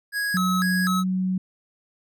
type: tone with vibrato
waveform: square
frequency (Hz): 1460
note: F#6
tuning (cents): -24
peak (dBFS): -24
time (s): 0.12-1.04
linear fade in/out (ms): 50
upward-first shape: square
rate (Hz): 2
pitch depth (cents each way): 220
type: tone with pitch glide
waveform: sine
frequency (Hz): 183.7 to 186.05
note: F#3 to F#3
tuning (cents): -12 to +10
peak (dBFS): -21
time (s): 0.34-1.38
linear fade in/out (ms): 5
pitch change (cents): +22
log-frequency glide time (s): 0.8-1.07
effects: none